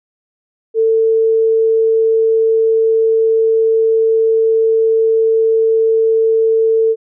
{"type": "tone", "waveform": "sine", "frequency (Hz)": 447.2, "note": "A4", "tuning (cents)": 28, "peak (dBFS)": -9, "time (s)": [0.74, 6.96], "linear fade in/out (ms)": 50, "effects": []}